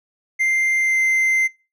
triangle tone with pitch glide, 2093 to 2079 Hz, C7 to C7, 0 to -12 cents, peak -14 dBFS, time 0.39-1.48 s, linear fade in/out 20 ms, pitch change -12 cents, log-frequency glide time 0.77-0.99 s, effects noise-tail reverb RT60 0.3 s tail -23 dB re dry

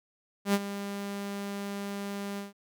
sawtooth tone with ADSR envelope, 200.5 Hz, G3, 39 cents sharp, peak -17 dBFS, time 0.45-2.53 s, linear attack 90 ms, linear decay 43 ms, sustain -13 dB, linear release 150 ms, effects none

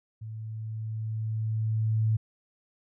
sine tone with level ramp, 110 Hz, A2, in tune, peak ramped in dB -36 to -21 dBFS, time 0.21-2.17 s, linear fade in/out 10 ms, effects none

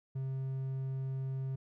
triangle tone, 133.1 Hz, C3, 30 cents sharp, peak -32 dBFS, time 0.15-1.56 s, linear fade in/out 10 ms, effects none

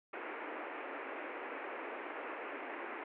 pink band-pass noise, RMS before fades -44 dBFS, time 0.13-3.04 s, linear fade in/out 5 ms, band 290 to 2500 Hz, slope 48 dB/octave, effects none

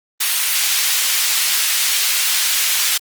pink high-pass noise, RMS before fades -17 dBFS, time 0.2-2.98 s, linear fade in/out 10 ms, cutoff 2500 Hz, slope 12 dB/octave, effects Opus 32 kbps

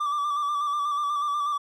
triangle tone with vibrato, 1169 Hz, D6, 8 cents flat, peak -22 dBFS, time 0-1.58 s, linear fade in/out 10 ms, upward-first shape square, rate 8.2 Hz, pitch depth 33 cents each way, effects none

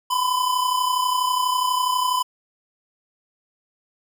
square tone pair together, 999 / 1031.2 Hz, B5 / C6, +20 / -26 cents, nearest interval minor second, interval 54 cents, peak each -21 / -26 dBFS, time 0.1-2.23 s, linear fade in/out 10 ms, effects none

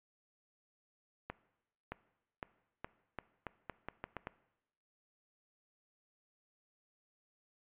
accelerating click train, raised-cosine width 0.5 ms, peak -25 dBFS, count 11, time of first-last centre 1.3-4.271 s, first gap 620 ms, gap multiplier 0.82, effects noise-tail reverb RT60 0.9 s tail -19 dB re dry + resampled to 8000 Hz

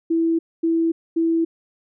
sine tone bursts, 329.6 Hz, E4, in tune, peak -16 dBFS, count 3, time 0.1-1.45 s, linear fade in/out 10 ms, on 290 ms, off 240 ms, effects none

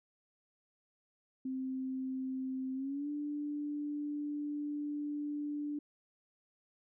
sine tone with pitch glide, 261.6 to 293.6 Hz, C4 to D4, 0 to 0 cents, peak -35 dBFS, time 1.45-5.79 s, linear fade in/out 5 ms, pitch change +200 cents, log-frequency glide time 2.74-3.09 s, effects none

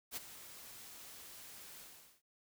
white noise with ADSR envelope, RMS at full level -40 dBFS, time 0.11-2.22 s, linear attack 56 ms, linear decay 20 ms, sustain -13 dB, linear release 450 ms, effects none

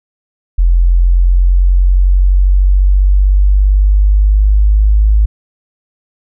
sine exponential sweep, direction up, 43.03 to 52.7 Hz, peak -5 dBFS, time 0.58-5.26 s, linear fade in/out 10 ms, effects none

